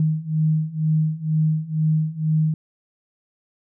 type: beating tone pair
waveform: sine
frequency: 155.2 / 157.3 Hz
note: D#3 / D#3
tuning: -4 / +19 cents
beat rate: 2.1 Hz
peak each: -22 / -20 dBFS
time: 0-2.54 s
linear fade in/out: 2 ms
effects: none